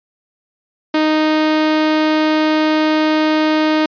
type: tone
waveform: sawtooth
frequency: 310 Hz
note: D#4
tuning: 6 cents flat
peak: -8 dBFS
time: 0.94-3.86 s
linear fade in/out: 5 ms
effects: resampled to 11025 Hz